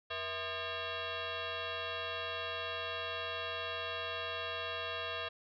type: tone with frequency modulation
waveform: sine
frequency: 1046.5 Hz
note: C6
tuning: in tune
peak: -36 dBFS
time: 0.1-5.29 s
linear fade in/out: 10 ms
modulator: 567 Hz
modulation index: 4.8
effects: none